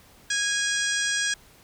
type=harmonic tone; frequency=824 Hz; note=G#5; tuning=14 cents flat; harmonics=2 / 3 / 4 / 5 / 6 / 7 / 8 / 9 / 10; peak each=-26 / -37 / -31 / -39 / -34 / -31 / -37 / -36 / -36 dBFS; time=0.3-1.34 s; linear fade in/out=5 ms; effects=pink hiss -54 dBFS RMS until 1.63 s